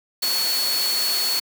sine tone in noise, 4400 Hz, C#8, 14 cents flat, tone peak -21 dBFS, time 0.22-1.4 s, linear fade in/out 10 ms, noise white, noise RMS -26 dBFS, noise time 0.22-1.4 s, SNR +2 dB, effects high-pass 300 Hz 12 dB/octave

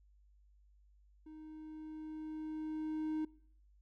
triangle tone with level ramp, 311.1 Hz, D#4, in tune, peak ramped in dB -48 to -32 dBFS, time 1.26-3.25 s, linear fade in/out 5 ms, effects noise-tail reverb RT60 0.7 s tail -24 dB re dry + added 50 Hz sine -63 dBFS peak until 3.81 s

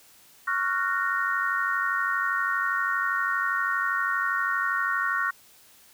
sine chord, Gb major seventh, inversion second, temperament just, 1110 / 1387.5 / 1480 / 1850 Hz, Db6 / F6 / Gb6 / Bb6, +2 / -12 / 0 / -14 cents, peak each -29 dBFS, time 0.47-5.31 s, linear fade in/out 10 ms, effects white hiss -55 dBFS RMS until 5.93 s

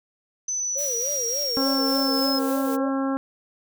sine exponential sweep, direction down, 6070 to 5150 Hz, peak -24 dBFS, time 0.48-2.39 s, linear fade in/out 5 ms
sine tone with vibrato, 518 Hz, C5, 17 cents flat, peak -30 dBFS, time 0.75-2.9 s, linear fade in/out 20 ms, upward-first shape sine, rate 3.4 Hz, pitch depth 200 cents each way
blue noise with tremolo, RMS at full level -35 dBFS, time 0.77-2.77 s, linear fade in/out 20 ms, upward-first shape triangle, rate 3.6 Hz, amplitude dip 40%
harmonic tone, 270 Hz, C#4, 45 cents flat, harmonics 1 / 2 / 3 / 4 / 5 / 6, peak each -23 / -30 / -34 / -34 / -35 / -41 dBFS, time 1.57-3.17 s, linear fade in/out 0 ms
effects none

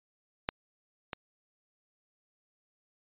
clicks, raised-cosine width 0.3 ms, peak -12 / -19 dBFS, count 2, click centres 0.489 / 1.132 s, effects resampled to 8000 Hz

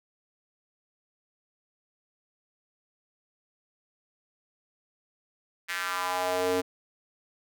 square tone with high-pass filter sweep, 91.4 Hz, F#2, 21 cents flat, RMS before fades -29 dBFS, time 5.68-6.62 s, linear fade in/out 20 ms, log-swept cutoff 1900 to 360 Hz, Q 2.7, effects none

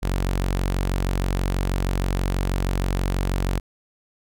sawtooth tone, 46.25 Hz, F#1, in tune, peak -17 dBFS, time 0.02-3.6 s, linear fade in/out 20 ms, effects none

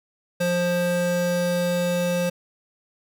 square tone pair together, 176.2 / 528.5 Hz, F3 / C5, +16 / +17 cents, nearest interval octave + perfect fifth, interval 1901 cents, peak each -25 dBFS, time 0.4-2.3 s, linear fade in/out 10 ms, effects none

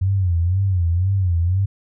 sine tone with vibrato, 90.9 Hz, F#2, 30 cents flat, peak -15 dBFS, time 0.01-1.66 s, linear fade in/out 10 ms, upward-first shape sine, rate 2 Hz, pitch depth 140 cents each way, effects none

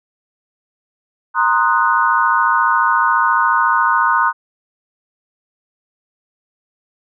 sine chord, C half-diminished seventh, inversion third, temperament equal, 932.3 / 1046.5 / 1244.5 / 1480 Hz, Bb5 / C6 / Eb6 / Gb6, 0 / 0 / 0 / 0 cents, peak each -17 dBFS, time 1.34-4.33 s, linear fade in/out 50 ms, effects none

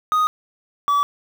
triangle tone pair in turn, 1244.5 / 1147.4 Hz, D#6 / D6, 0 / -41 cents, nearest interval minor second, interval 141 cents, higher first, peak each -13 dBFS, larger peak neither, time 0.12-0.27 / 0.88-1.03 s, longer neither, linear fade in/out 0 ms, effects 7-bit

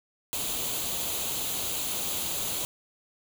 white noise with comb filter, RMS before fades -31 dBFS, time 0.33-2.65 s, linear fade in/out 0 ms, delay 0.28 ms, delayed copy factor +0.6, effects none

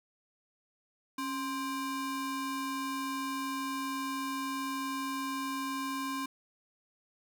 square ring-modulated tone, 659.3 Hz, E5, in tune, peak -31 dBFS, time 1.18-6.26 s, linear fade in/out 5 ms, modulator 386 Hz, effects none

